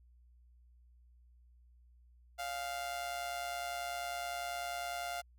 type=tone with amplitude modulation; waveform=sawtooth; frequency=698.5 Hz; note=F5; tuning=in tune; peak=-31 dBFS; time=2.38-5.22 s; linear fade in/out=20 ms; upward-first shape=sine; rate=130 Hz; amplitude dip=60%; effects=added 60 Hz sine -60 dBFS peak until 5.38 s